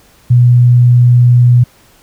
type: tone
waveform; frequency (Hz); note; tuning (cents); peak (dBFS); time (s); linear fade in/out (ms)
sine; 122.3; B2; -16; -3; 0.3-1.64; 10
effects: pink hiss -46 dBFS RMS until 2.02 s